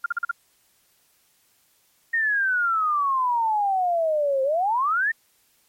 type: tone bursts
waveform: sine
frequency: 1400 Hz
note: F6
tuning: 4 cents sharp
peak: -20 dBFS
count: 5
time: 0.04-0.313 s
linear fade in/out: 5 ms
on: 21 ms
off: 42 ms
type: exponential two-way sweep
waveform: sine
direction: down then up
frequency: 1864.7 to 523.3 to 1864.7 Hz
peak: -19 dBFS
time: 2.13-5.12 s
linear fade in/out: 10 ms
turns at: 4.43 s
effects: white hiss -63 dBFS RMS until 5.68 s + MP3 64 kbps